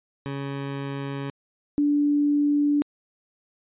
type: tone pair in turn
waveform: 20% pulse / sine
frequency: 139 / 291.1 Hz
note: C#3 / D4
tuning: +5 / -15 cents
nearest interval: octave + minor second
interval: 1280 cents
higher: second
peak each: -24 / -18 dBFS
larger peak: second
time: 0.26-1.3 / 1.78-2.82 s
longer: neither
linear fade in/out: 0 ms
effects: resampled to 8000 Hz